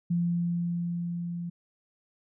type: tone with level ramp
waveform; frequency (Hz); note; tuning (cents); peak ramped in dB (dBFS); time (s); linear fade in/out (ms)
sine; 172.4; F3; -22; -23 to -32; 0.1-1.5; 10
effects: none